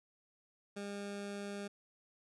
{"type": "tone", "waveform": "20% pulse", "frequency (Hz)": 201.9, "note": "G#3", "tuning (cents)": -49, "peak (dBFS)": -36, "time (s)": [0.76, 1.68], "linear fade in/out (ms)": 10, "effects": ["resampled to 24000 Hz"]}